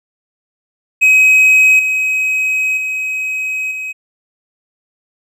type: tone with level steps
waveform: triangle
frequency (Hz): 2536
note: D#7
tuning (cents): +32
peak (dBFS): -4 / -11 / -15 / -19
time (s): 1.01-3.93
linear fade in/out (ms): 20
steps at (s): 1.79 / 2.77 / 3.71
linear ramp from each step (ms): 5
effects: none